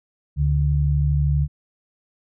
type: tone pair together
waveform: sine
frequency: 72.32 / 144.9 Hz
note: D2 / D3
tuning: -26 / -23 cents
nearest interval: octave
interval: 1203 cents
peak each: -19 dBFS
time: 0.36-1.48 s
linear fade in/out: 50 ms
effects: none